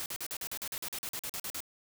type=noise bursts; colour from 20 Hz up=white; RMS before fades=-38 dBFS; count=16; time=0-1.604 s; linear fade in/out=0 ms; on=59 ms; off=44 ms; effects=none